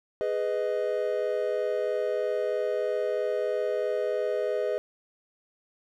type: chord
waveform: triangle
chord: G# minor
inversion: none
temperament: just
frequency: 415.3 / 498.4 / 623 Hz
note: G#4 / B4 / D#5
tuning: 0 / +16 / +2 cents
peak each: -28 dBFS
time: 0.21-4.78 s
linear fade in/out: 0 ms
effects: none